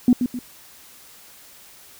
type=tone with echo; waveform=sine; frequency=246.9 Hz; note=B3; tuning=in tune; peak=-9 dBFS; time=0.08-0.13 s; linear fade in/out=2 ms; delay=130 ms; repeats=2; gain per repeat=-8 dB; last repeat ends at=0.39 s; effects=tanh soft clip ceiling -5 dBFS + white hiss -47 dBFS RMS until 1.99 s